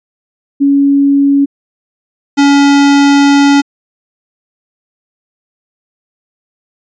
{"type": "tone pair in turn", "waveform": ["sine", "square"], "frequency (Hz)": [280, 282.3], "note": ["C#4", "C#4"], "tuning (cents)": [18, 32], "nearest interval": "unison", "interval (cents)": 14, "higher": "second", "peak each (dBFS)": -5, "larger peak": "neither", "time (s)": [[0.6, 1.46], [2.37, 3.62]], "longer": "second", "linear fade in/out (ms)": 20, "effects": ["resampled to 16000 Hz"]}